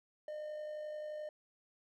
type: tone with amplitude modulation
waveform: triangle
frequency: 607 Hz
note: D#5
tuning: 43 cents flat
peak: -37 dBFS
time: 0.28-1.29 s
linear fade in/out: 2 ms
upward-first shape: sine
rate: 51.5 Hz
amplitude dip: 35%
effects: none